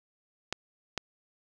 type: clicks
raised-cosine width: 0.2 ms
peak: -13 dBFS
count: 2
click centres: 0.526 / 0.977 s
effects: none